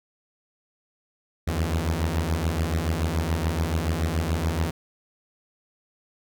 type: beating tone pair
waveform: sawtooth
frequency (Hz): 77.78 / 84.78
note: D#2 / E2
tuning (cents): 0 / +49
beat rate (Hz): 7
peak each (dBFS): -22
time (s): 1.47-4.71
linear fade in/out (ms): 10
effects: none